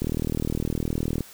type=click train; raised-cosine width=3 ms; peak=-13 dBFS; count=48; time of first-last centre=0.02-1.207 s; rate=39.6 Hz; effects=white hiss -47 dBFS RMS until 1.33 s